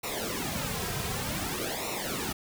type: noise with flanger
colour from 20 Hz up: pink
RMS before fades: -33 dBFS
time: 0.03-2.33 s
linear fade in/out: 10 ms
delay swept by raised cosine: 0.62 to 3.52 ms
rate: 0.54 Hz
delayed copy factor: -0.8
effects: none